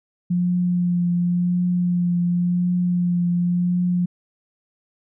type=tone with vibrato; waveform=sine; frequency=176.5 Hz; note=F3; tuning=19 cents sharp; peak=-17 dBFS; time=0.3-4.06 s; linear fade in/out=10 ms; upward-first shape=triangle; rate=0.92 Hz; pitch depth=21 cents each way; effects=none